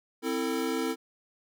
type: chord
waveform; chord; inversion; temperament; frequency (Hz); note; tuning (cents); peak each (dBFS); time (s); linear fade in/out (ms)
square; A minor; first; equal with one note detuned; 261.6 / 329.6 / 448.7; C4 / E4 / A4; 0 / 0 / +34; -33; 0.22-0.96; 50
effects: none